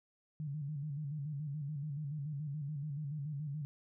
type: tone with vibrato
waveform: sine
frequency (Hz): 146.6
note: D3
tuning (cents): -3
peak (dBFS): -37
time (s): 0.4-3.65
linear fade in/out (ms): 0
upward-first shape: square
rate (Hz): 7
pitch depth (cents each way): 80
effects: none